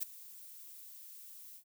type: noise with ADSR envelope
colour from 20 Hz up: violet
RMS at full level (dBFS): -33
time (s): 0-1.64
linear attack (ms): 27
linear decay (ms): 8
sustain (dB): -19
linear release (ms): 84
effects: none